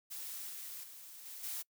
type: noise with level steps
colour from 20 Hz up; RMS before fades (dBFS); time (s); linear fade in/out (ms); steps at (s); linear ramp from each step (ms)
blue; -44 / -46 / -52 / -48 / -41; 0.1-1.63; 20; 0.49 / 0.83 / 1.25 / 1.43; 10
effects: noise-tail reverb RT60 0.1 s tail -25 dB re dry